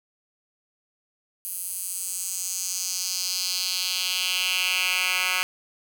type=tone with high-pass filter sweep; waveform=10% pulse; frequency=183.7 Hz; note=F#3; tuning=12 cents flat; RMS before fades=-27 dBFS; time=1.45-5.43 s; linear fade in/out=0 ms; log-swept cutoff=11000 to 1900 Hz; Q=2.4; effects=none